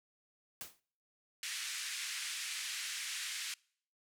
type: noise with exponential decay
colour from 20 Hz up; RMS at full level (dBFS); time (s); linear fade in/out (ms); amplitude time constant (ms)
white; -41; 0.61-0.8; 1; 41
type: band-pass noise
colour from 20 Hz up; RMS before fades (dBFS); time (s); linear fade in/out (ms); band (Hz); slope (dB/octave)
pink; -41; 1.43-3.54; 2; 1800 to 10000; 24
effects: noise-tail reverb RT60 0.6 s tail -26 dB re dry